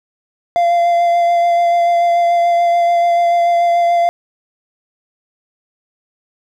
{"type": "tone with vibrato", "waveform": "triangle", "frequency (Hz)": 690, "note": "F5", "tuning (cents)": -21, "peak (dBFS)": -8, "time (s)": [0.56, 4.09], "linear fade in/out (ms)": 0, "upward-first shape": "sine", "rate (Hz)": 6.9, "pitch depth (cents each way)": 13, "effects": []}